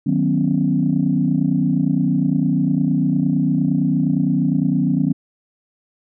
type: tone cluster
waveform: sine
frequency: 155 / 185.9 / 245.8 / 274.5 Hz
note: D#3 / F#3 / B3 / C#4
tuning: -6 / +8 / -8 / -17 cents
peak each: -20 dBFS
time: 0.06-5.13 s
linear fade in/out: 10 ms
effects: tanh soft clip ceiling -5 dBFS